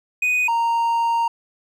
triangle tone pair in turn, 2489 / 927.8 Hz, D#7 / A#5, 0 / -8 cents, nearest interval octave + perfect fourth, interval 1708 cents, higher first, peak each -15 dBFS, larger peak neither, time 0.22-0.48 / 0.48-1.28 s, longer second, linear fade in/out 5 ms, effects none

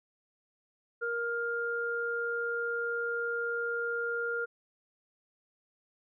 sine tone pair together, 469.2 / 1406 Hz, A#4 / F6, +11 / +11 cents, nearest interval octave + perfect fifth, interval 1900 cents, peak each -34 / -32 dBFS, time 1.01-4.46 s, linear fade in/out 20 ms, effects none

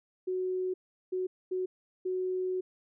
sine tone bursts at uneven times, 369.8 Hz, F#4, 1 cent flat, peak -29 dBFS, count 4, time 0.27-0.74 / 1.12-1.27 / 1.51-1.66 / 2.05-2.61 s, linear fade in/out 10 ms, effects none

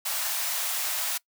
white high-pass noise, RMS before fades -29 dBFS, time 0.05-1.18 s, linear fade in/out 10 ms, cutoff 580 Hz, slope 96 dB/octave, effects noise-tail reverb RT60 0.1 s tail -22 dB re dry

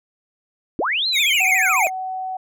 sine linear two-way sweep, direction up then down, 230 to 4200 to 604 Hz, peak -18 dBFS, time 0.79-1.87 s, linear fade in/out 0 ms, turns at 1.07 s
square tone with vibrato, 2311 Hz, D7, 28 cents flat, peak -18 dBFS, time 1.12-1.9 s, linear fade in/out 50 ms, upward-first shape triangle, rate 14 Hz, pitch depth 180 cents each way
sine tone, 751 Hz, F#5, 26 cents sharp, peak -24 dBFS, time 1.4-2.37 s, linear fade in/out 5 ms
effects none

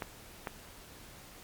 clicks, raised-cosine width 0.5 ms, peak -20 dBFS, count 2, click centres 0.022 / 0.472 s, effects pink hiss -52 dBFS RMS until 1.43 s + MP3 96 kbps

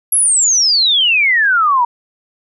sine exponential sweep, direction down, 11390 to 932.3 Hz, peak -9 dBFS, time 0.12-1.85 s, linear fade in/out 5 ms, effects none

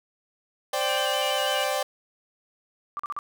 sawtooth chord, C suspended second, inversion none, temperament equal, 523.3 / 587.3 / 784 Hz, C5 / D5 / G5, 0 / 0 / 0 cents, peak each -26 / -24 / -25 dBFS, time 0.73-1.83 s, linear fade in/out 5 ms
sine tone with vibrato, 2960 Hz, F#7, in tune, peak -29 dBFS, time 0.81-1.64 s, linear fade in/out 0 ms, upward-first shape square, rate 6.1 Hz, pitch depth 41 cents each way
sine tone bursts, 1174.7 Hz, D6, in tune, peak -28 dBFS, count 4, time 2.97-3.189 s, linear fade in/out 0 ms, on 24 ms, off 41 ms
effects none

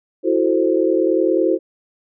sine chord, F# half-diminished seventh, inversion third, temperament equal, 329.6 / 370 / 440 / 523.3 Hz, E4 / F#4 / A4 / C5, 0 / 0 / 0 / 0 cents, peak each -18 / -18 / -22 / -20 dBFS, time 0.23-1.59 s, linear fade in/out 50 ms, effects none

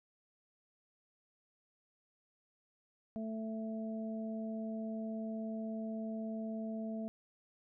harmonic tone, 220.9 Hz, A3, 7 cents sharp, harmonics 1 / 2 / 3, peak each -38 / -50 / -45 dBFS, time 3.16-7.08 s, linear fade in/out 0 ms, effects none

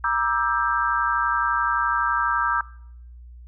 sine chord, E half-diminished seventh, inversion second, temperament just, 949.3 / 1186.7 / 1318.5 / 1582.2 Hz, Bb5 / D6 / E6 / G6, +31 / +18 / 0 / +16 cents, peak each -25 dBFS, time 0.04-2.61 s, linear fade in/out 2 ms, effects noise-tail reverb RT60 0.7 s tail -22 dB re dry + added 60 Hz sine -40 dBFS peak until 3.47 s

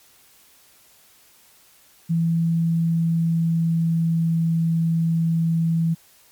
sine tone with pitch glide, 166 to 164.76 Hz, E3 to E3, +12 to -1 cents, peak -17 dBFS, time 2.09-5.95 s, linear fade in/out 20 ms, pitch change -13 cents, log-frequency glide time 2.47-4.5 s, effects white hiss -54 dBFS RMS until 6.31 s + MP3 96 kbps

